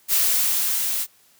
blue noise with level ramp, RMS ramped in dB -18 to -25 dBFS, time 0.08-1.07 s, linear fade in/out 50 ms, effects white hiss -57 dBFS RMS until 1.39 s + high-pass 80 Hz 12 dB/octave

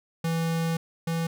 square tone pair in turn, 164.81 / 165.4 Hz, E3 / E3, 0 / +6 cents, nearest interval unison, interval 6 cents, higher second, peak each -25 / -26 dBFS, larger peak first, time 0.24-0.77 / 1.07-1.27 s, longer first, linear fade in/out 5 ms, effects none

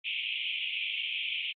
pink band-pass noise, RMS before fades -34 dBFS, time 0.04-1.53 s, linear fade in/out 20 ms, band 2300 to 3300 Hz, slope 96 dB/octave, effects AAC 64 kbps

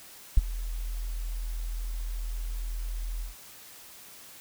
sine tone with ADSR envelope, 41.2 Hz, E1, in tune, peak -10 dBFS, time 0.37-3.35 s, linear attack 6 ms, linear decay 22 ms, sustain -20 dB, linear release 140 ms, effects white hiss -49 dBFS RMS until 4.4 s

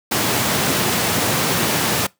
pink high-pass noise, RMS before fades -19 dBFS, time 0.11-2.07 s, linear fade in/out 10 ms, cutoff 110 Hz, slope 24 dB/octave, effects noise-tail reverb RT60 0.2 s tail -23 dB re dry

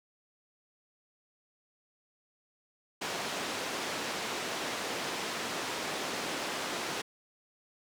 pink band-pass noise, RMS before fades -36 dBFS, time 3.01-7.02 s, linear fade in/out 10 ms, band 310 to 6500 Hz, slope 12 dB/octave, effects none

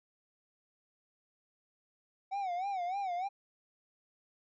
triangle tone with vibrato, 750 Hz, F#5, 23 cents sharp, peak -31 dBFS, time 2.31-3.29 s, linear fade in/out 20 ms, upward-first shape sine, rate 3.3 Hz, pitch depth 130 cents each way, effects resampled to 16000 Hz

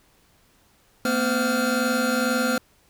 square tone cluster, 229.8 / 251.9 / 513 / 1394 Hz, A#3 / B3 / C5 / F6, -25 / +34 / -34 / -4 cents, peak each -27 dBFS, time 1.05-2.58 s, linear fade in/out 2 ms, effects pink hiss -60 dBFS RMS until 2.89 s

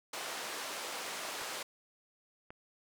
pink band-pass noise, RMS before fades -41 dBFS, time 0.13-1.63 s, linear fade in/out 5 ms, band 530 to 9700 Hz, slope 12 dB/octave
clicks, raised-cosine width 0.5 ms, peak -32 dBFS, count 2, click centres 1.416 / 2.505 s
effects none

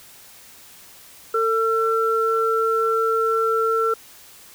sine tone pair together, 449.3 / 1349 Hz, A4 / E6, +36 / +40 cents, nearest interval octave + perfect fifth, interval 1904 cents, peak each -20 dBFS, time 1.34-3.94 s, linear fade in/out 5 ms, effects white hiss -46 dBFS RMS until 4.54 s

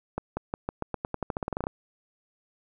accelerating click train, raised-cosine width 1 ms, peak -15 dBFS, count 18, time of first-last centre 0.18-1.669 s, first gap 190 ms, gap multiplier 0.89, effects none

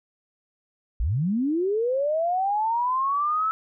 sine linear sweep, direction up, 45.04 to 1318.5 Hz, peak -21 dBFS, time 1-3.51 s, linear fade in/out 0 ms, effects none

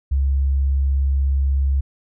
sine tone, 68.3 Hz, C#2, 25 cents flat, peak -15 dBFS, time 0.11-1.81 s, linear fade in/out 10 ms, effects none

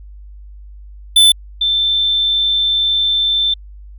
square / sine tone pair in turn, 3520 / 3549 Hz, A7 / A7, 0 / +14 cents, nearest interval unison, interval 14 cents, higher second, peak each -6 / -12 dBFS, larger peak first, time 1.16-1.32 / 1.61-3.54 s, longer second, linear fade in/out 5 ms, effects added 50 Hz sine -33 dBFS peak until 3.98 s

